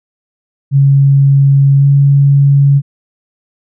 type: tone with pitch glide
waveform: sine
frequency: 138.59 to 140.2 Hz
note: C#3 to C#3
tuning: 0 to +20 cents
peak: -4 dBFS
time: 0.71-2.82 s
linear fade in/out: 50 ms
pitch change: +20 cents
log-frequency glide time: 1.78-1.85 s
effects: none

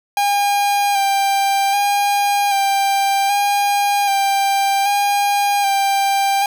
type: tone with vibrato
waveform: 45% pulse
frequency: 800 Hz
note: G5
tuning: 35 cents sharp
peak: -14 dBFS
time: 0.17-6.46 s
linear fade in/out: 2 ms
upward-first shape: square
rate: 0.64 Hz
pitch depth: 21 cents each way
effects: none

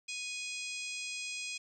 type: harmonic tone with a mistuned harmonic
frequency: 830.6 Hz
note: G#5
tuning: in tune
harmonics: 3 / 4 / 5 / 6 / 7 / 8 / 9 / 10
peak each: -40 / -47 / -49 / -46 / -51 / -49 / -48 / -51 dBFS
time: 0.08-1.58 s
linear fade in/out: 10 ms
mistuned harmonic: 8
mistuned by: -36 cents
effects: 12-bit

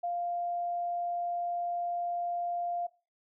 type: tone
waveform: sine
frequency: 698 Hz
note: F5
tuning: 1 cent flat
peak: -30 dBFS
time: 0.03-2.87 s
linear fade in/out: 10 ms
effects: noise-tail reverb RT60 0.3 s tail -19 dB re dry

